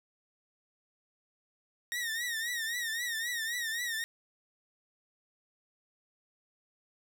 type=tone with vibrato; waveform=sawtooth; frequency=1862 Hz; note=A#6; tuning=2 cents flat; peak=-29 dBFS; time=1.92-4.04 s; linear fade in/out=0 ms; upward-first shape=triangle; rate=3.8 Hz; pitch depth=110 cents each way; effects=none